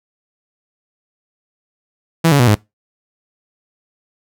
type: tone with pitch steps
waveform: sawtooth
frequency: 164.81 / 141.83 / 122.05 / 105.03 Hz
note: E3 / C#3 / B2 / G#2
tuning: 0 / +40 / -20 / +20 cents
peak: -5 dBFS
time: 2.24-2.552 s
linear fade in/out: 10 ms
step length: 78 ms
effects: noise-tail reverb RT60 0.2 s tail -23 dB re dry